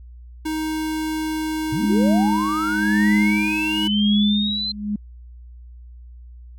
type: tone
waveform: square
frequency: 313 Hz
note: D#4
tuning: 10 cents sharp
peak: -23 dBFS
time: 0.45-3.88 s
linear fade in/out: 10 ms
type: linear sweep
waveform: sine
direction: up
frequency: 105.2 to 4122 Hz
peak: -22 dBFS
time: 1.72-4.72 s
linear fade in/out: 5 ms
type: tone with tremolo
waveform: sine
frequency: 207.7 Hz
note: G#3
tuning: in tune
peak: -14 dBFS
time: 1.82-4.96 s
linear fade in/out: 5 ms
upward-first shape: sine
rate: 0.96 Hz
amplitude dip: 90%
effects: added 60 Hz sine -38 dBFS peak until 6.58 s